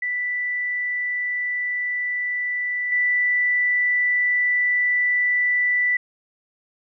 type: tone with level steps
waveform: sine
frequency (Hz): 1975.5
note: B6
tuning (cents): 0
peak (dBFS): -22 / -17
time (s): 0.02-5.97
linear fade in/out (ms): 5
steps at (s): 2.92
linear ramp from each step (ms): 2
effects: none